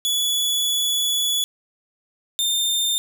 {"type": "tone pair in turn", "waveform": "sawtooth", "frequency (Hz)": [3415, 3613], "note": ["G#7", "A7"], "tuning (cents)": [48, 45], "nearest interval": "minor second", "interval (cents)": 97, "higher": "second", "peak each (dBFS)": -16, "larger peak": "neither", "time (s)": [[0.05, 1.44], [2.39, 2.98]], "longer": "first", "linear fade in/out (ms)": 0, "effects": []}